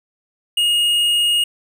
triangle tone with tanh clipping, 2863 Hz, F7, 42 cents sharp, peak -15 dBFS, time 0.57-1.44 s, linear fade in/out 5 ms, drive 12 dB, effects none

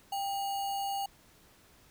sine tone with sample-and-hold, 792 Hz, G5, 18 cents sharp, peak -31 dBFS, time 0.12-1.06 s, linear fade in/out 5 ms, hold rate 3675 Hz, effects pink hiss -61 dBFS RMS until 1.9 s

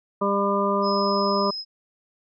harmonic tone, 200 Hz, G3, 35 cents sharp, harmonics 1 / 2 / 3 / 5 / 6, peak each -26 / -26 / -26 / -26 / -26 dBFS, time 0.21-1.51 s, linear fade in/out 10 ms
sine tone, 5110 Hz, D#8, 45 cents sharp, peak -29 dBFS, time 0.82-1.65 s, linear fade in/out 50 ms
effects none

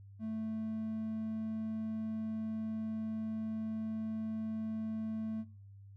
triangle tone, 219.9 Hz, A3, 1 cent flat, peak -34 dBFS, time 0.19-5.45 s, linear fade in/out 50 ms, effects noise-tail reverb RT60 0.6 s tail -25 dB re dry + added 99 Hz sine -51 dBFS peak until 5.96 s

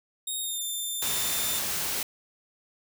10% pulse tone with pitch glide, 3729 to 3577 Hz, A#7 to A7, 0 to +28 cents, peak -23 dBFS, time 0.27-1.59 s, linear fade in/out 5 ms, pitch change -72 cents, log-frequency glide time 0.41-0.63 s
white noise, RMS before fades -30 dBFS, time 1.02-2.03 s, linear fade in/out 2 ms
effects none

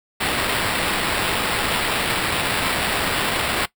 blue noise with sample-and-hold, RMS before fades -22 dBFS, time 0.2-3.66 s, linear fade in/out 10 ms, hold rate 6300 Hz, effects noise-tail reverb RT60 0.1 s tail -18 dB re dry

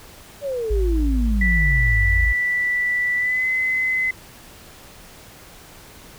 sine exponential sweep, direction down, 587.3 to 74.6 Hz, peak -22 dBFS, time 0.41-2.29 s, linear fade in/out 50 ms
sine tone, 54 Hz, A1, 32 cents flat, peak -17 dBFS, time 0.7-2.33 s, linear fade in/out 10 ms
sine tone with pitch glide, 1969 to 2037 Hz, B6 to C7, -6 to -47 cents, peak -18 dBFS, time 1.41-4.11 s, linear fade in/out 5 ms, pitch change +59 cents, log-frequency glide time 3.17-3.46 s
effects pink hiss -44 dBFS RMS until 6.18 s

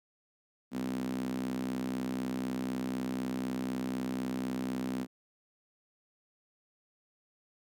sawtooth tone with high-pass filter, 64 Hz, C2, 38 cents flat, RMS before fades -35 dBFS, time 0.71-5.07 s, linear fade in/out 50 ms, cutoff 230 Hz, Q 6.5, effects none

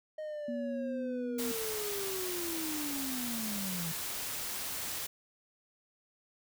triangle linear sweep, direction down, 622 to 159.7 Hz, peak -35 dBFS, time 0.18-3.92 s, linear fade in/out 5 ms
sine tone with pitch glide, 240.4 to 247.9 Hz, B3 to B3, -46 to +7 cents, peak -35 dBFS, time 0.48-1.52 s, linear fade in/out 5 ms, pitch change +53 cents, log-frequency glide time 0.75-0.97 s
white noise, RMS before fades -38 dBFS, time 1.38-5.07 s, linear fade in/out 10 ms
effects none

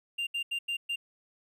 triangle tone bursts at uneven times, 2789 Hz, F7, 3 cents flat, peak -28 dBFS, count 5, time 0.18-0.27 / 0.34-0.43 / 0.51-0.59 / 0.68-0.77 / 0.89-0.96 s, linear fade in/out 10 ms, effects none

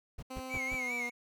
brown noise bursts, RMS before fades -41 dBFS, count 4, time 0.18-0.758 s, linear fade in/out 10 ms, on 47 ms, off 130 ms
15% pulse tone with pitch glide, 259.6 to 242.2 Hz, C4 to B3, -13 to -34 cents, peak -34 dBFS, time 0.3-1.1 s, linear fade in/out 10 ms, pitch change -121 cents, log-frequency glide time 0.76-0.93 s
triangle tone with vibrato, 2217 Hz, C#7, in tune, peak -32 dBFS, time 0.49-1.11 s, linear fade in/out 50 ms, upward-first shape sine, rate 4.9 Hz, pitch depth 81 cents each way
effects none

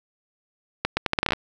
accelerating click train, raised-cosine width 0.3 ms, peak -5 dBFS, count 11, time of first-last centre 0.85-1.334 s, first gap 120 ms, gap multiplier 0.77, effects none

